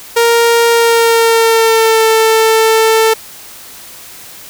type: tone with pitch glide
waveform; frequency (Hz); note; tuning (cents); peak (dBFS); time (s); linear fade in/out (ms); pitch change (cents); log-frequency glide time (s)
sawtooth; 466.4 to 444.8; A#4 to A4; +1 to +19; -3; 0.16-3.14; 10; -82; 0.7-2.05
effects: white hiss -33 dBFS RMS until 4.49 s